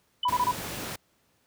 sine tone with exponential decay, 3000 Hz, F#7, 23 cents sharp, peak -23 dBFS, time 0.23-0.31 s, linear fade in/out 5 ms, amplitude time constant 16 ms
sine tone bursts, 987.8 Hz, B5, in tune, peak -21 dBFS, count 4, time 0.25-0.514 s, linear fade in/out 5 ms, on 48 ms, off 24 ms
pink noise, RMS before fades -35 dBFS, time 0.28-0.96 s, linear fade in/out 5 ms
effects pink hiss -68 dBFS RMS until 1.46 s + high-pass 80 Hz 12 dB/octave

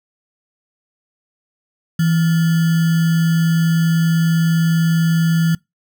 sine tone with sample-and-hold, 164.81 Hz, E3, in tune, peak -12 dBFS, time 1.99-5.55 s, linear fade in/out 5 ms, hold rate 1575 Hz, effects noise-tail reverb RT60 0.2 s tail -25 dB re dry

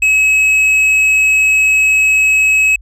triangle tone with tanh clipping, 2566 Hz, E7, 47 cents flat, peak -9 dBFS, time 0.02-2.76 s, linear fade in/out 5 ms, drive 10 dB, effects added 50 Hz sine -35 dBFS peak until 2.81 s

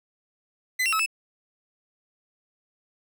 40% pulse tone with pitch steps, 2023 / 2736 / 1295 / 2621 Hz, B6 / F7 / E6 / E7, +41 / -36 / -31 / -11 cents, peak -21 dBFS, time 0.79-1.062 s, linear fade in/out 10 ms, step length 68 ms, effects none

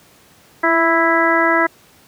harmonic tone with a mistuned harmonic, 330 Hz, E4, 2 cents sharp, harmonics 1 / 2 / 3 / 4 / 5 / 6, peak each -19 / -19 / -19 / -19 / -19 / -19 dBFS, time 0.63-1.67 s, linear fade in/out 10 ms, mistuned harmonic 1, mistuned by +20 cents, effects pink hiss -49 dBFS RMS until 2.07 s + high-pass 100 Hz 12 dB/octave

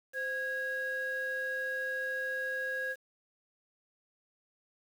sine tone pair together, 519 / 1647.7 Hz, C5 / G#6, -14 / -14 cents, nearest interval octave + minor sixth, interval 2000 cents, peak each -37 / -32 dBFS, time 0.13-2.96 s, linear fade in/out 50 ms, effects tanh soft clip ceiling -28 dBFS + 9-bit

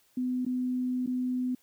sine tone with dropouts, 252 Hz, B3, 35 cents sharp, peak -27 dBFS, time 0.17-1.55 s, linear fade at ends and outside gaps 5 ms, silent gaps 0.451-0.463 / 1.063-1.073 s, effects white hiss -66 dBFS RMS until 1.62 s

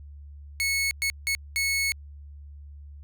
sawtooth tone bursts at uneven times, 2200 Hz, C#7, 14 cents flat, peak -20 dBFS, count 4, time 0.6-0.91 / 1.02-1.1 / 1.27-1.35 / 1.56-1.92 s, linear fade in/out 0 ms, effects added 72 Hz sine -41 dBFS peak until 3.03 s

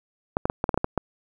clicks, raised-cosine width 1 ms, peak -8 dBFS, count 9, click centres 0.369 / 0.455 / 0.499 / 0.641 / 0.692 / 0.743 / 0.776 / 0.844 / 0.977 s, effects 8-bit

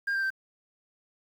sine tone with pitch steps, 1608 / 1578 / 1559 Hz, G6 / G6 / G6, +44 / +11 / -10 cents, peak -23 dBFS, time 0.07-0.304 s, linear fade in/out 10 ms, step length 78 ms, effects tanh soft clip ceiling -25 dBFS + 9-bit

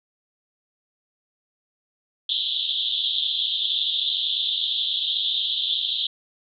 pink band-pass noise, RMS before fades -25 dBFS, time 2.29-6.07 s, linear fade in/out 5 ms, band 3200 to 3800 Hz, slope 96 dB/octave, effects none

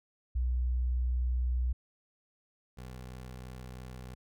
sine / 20% pulse tone pair in turn, 61.74 / 63.04 Hz, B1 / B1, 0 / +36 cents, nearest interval unison, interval 36 cents, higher second, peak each -27 / -38 dBFS, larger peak first, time 0.35-1.73 / 2.77-4.15 s, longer neither, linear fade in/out 10 ms, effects none

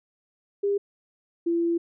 sine tone pair in turn, 402.6 / 338.5 Hz, G4 / E4, +46 / +46 cents, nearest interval minor third, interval 300 cents, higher first, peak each -21 dBFS, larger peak neither, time 0.63-0.78 / 1.46-1.78 s, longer second, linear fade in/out 10 ms, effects none

